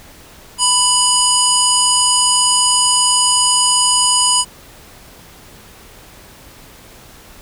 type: harmonic tone with a mistuned harmonic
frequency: 988 Hz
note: B5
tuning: in tune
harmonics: 1 / 3 / 5 / 7 / 9 / 10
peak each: -18 / -18 / -18 / -18 / -18 / -18 dBFS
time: 0.58-4.45 s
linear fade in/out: 50 ms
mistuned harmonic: 9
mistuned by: -71 cents
effects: pink hiss -41 dBFS RMS until 7.41 s